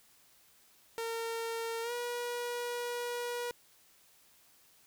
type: tone with pitch glide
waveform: sawtooth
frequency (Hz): 457.7 to 482.4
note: A#4 to B4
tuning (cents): -32 to -41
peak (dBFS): -31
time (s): 0.98-3.51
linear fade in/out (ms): 0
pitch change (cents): +91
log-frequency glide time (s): 1.82-1.92
effects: white hiss -64 dBFS RMS until 4.86 s